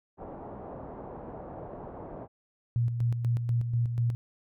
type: low-pass noise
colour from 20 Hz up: white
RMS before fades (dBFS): -42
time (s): 0.17-2.28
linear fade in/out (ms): 50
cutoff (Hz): 810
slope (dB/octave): 24
type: tone with tremolo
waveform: sine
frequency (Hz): 118.4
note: A#2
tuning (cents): +27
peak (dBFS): -23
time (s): 2.76-4.15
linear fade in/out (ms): 0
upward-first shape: square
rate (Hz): 4.1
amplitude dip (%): 50
effects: none